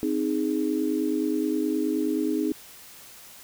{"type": "chord", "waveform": "sine", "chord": "Ab major", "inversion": "first", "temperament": "equal", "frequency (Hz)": [261.6, 311.1, 415.3], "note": ["C4", "Eb4", "Ab4"], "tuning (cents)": [0, 0, 0], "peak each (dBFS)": [-28, -25, -30], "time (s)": [0.03, 2.52], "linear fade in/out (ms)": 0, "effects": ["white hiss -47 dBFS RMS until 3.43 s"]}